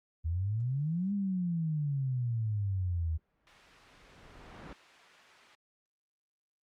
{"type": "exponential two-way sweep", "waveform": "sine", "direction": "up then down", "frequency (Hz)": [78, 205.1, 78], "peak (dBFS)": -29, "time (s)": [0.24, 3.18], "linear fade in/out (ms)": 20, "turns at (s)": 1.13}
{"type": "noise with exponential growth", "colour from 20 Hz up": "pink", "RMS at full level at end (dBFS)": -44, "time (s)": [2.93, 4.73], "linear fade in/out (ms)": 2, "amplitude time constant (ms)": 390}
{"type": "noise", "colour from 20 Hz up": "blue", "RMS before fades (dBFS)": -44, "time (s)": [3.47, 5.55], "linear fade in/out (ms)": 0}
{"effects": ["low-pass 2000 Hz 12 dB/octave", "Opus 48 kbps"]}